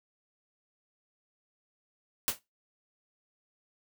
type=noise with exponential decay; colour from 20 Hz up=white; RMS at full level=-24 dBFS; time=2.28-2.39 s; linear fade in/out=0 ms; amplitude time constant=23 ms; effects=noise-tail reverb RT60 0.2 s tail -18 dB re dry